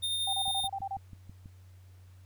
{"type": "tone with tremolo", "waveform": "square", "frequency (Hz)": 3642, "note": "A#7", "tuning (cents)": -41, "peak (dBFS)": -29, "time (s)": [0.02, 0.68], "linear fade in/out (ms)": 20, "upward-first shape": "sine", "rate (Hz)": 11, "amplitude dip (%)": 25}
{"type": "tone bursts", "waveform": "sine", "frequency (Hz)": 784, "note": "G5", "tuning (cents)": 0, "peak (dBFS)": -32, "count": 8, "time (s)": [0.27, 0.969], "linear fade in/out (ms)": 5, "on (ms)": 62, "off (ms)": 29}
{"type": "click train", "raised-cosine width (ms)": 5, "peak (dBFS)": -36, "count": 7, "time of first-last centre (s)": [0.48, 1.459], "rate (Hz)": 6.13}
{"effects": ["added 92 Hz sine -51 dBFS peak until 2.25 s", "pink hiss -67 dBFS RMS until 2.25 s"]}